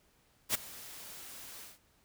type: noise with ADSR envelope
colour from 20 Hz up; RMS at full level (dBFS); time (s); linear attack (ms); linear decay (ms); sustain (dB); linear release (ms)
white; -28; 0.49-1.79; 56; 11; -20; 170
effects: pink hiss -69 dBFS RMS until 2.04 s